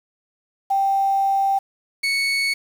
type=tone pair in turn; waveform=sine / 30% pulse; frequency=784 / 2217 Hz; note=G5 / C#7; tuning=0 / 0 cents; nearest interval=octave + tritone; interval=1800 cents; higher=second; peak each=-16 / -16 dBFS; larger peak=neither; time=0.7-1.59 / 2.03-2.54 s; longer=first; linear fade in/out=10 ms; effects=low-pass 10000 Hz 12 dB/octave + 7-bit